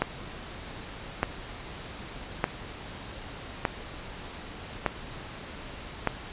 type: click train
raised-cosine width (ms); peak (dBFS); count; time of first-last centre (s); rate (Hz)
0.5; -8; 6; 0.02-6.073; 0.826
effects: pink hiss -41 dBFS RMS until 6.32 s + resampled to 8000 Hz